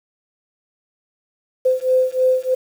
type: beating tone pair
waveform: sine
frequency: 512 / 515.2 Hz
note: C5 / C5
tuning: -38 / -27 cents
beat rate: 3.2 Hz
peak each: -17 / -17 dBFS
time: 1.65-2.55 s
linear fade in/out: 10 ms
effects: 7-bit